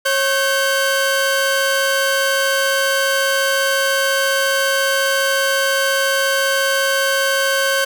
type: tone pair together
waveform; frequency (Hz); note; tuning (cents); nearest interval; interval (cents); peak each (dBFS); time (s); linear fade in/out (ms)
sawtooth; 545 / 1540.6; C#5 / G6; -29 / -30; octave + tritone; 1799; -14; 0.05-7.85; 10
effects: 8-bit